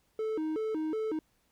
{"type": "tone with vibrato", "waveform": "triangle", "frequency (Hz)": 370, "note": "F#4", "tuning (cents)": 0, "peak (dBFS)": -28, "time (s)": [0.19, 1.19], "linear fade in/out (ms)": 2, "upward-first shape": "square", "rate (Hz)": 2.7, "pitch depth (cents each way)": 290, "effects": ["pink hiss -72 dBFS RMS until 1.51 s"]}